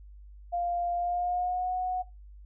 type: tone with pitch glide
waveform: sine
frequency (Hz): 698.5 to 734.1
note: F5 to F#5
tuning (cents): 0 to -14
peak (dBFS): -27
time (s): 0.52-2.03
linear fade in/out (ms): 20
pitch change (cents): +86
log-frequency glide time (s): 0.95-1.74
effects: noise-tail reverb RT60 0.2 s tail -18 dB re dry + added 50 Hz sine -46 dBFS peak until 2.45 s